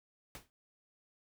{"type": "noise with exponential decay", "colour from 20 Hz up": "pink", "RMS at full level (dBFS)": -44, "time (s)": [0.35, 0.5], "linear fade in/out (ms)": 0, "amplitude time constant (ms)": 31, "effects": []}